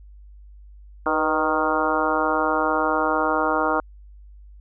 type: harmonic tone with a mistuned harmonic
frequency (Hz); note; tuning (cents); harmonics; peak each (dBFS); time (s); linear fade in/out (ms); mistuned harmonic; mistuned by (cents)
155.56; D#3; 0; 2 / 3 / 4 / 5 / 6 / 7 / 8 / 9; -27 / -27 / -27 / -27 / -27 / -27 / -27 / -27; 1.06-3.8; 2; 3; +57
effects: added 50 Hz sine -42 dBFS peak until 4.6 s